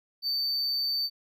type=tone; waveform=triangle; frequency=4569 Hz; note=D8; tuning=48 cents flat; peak=-25 dBFS; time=0.22-1.1 s; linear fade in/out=50 ms; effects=none